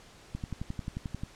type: click train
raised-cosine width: 5 ms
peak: -22 dBFS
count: 11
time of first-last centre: 0.35-1.235 s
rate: 11.3 Hz
effects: pink hiss -54 dBFS RMS until 1.35 s + low-pass 8000 Hz 12 dB/octave